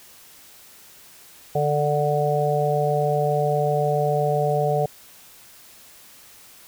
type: harmonic tone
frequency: 147.6 Hz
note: D3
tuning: 9 cents sharp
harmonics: 1 / 3 / 4 / 5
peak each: -24 / -24 / -24 / -24 dBFS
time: 1.55-4.86 s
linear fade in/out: 5 ms
effects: white hiss -48 dBFS RMS until 6.67 s